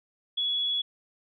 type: tone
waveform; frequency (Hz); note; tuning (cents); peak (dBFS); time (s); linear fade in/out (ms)
sine; 3378; G#7; +29; -25; 0.37-0.82; 10
effects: none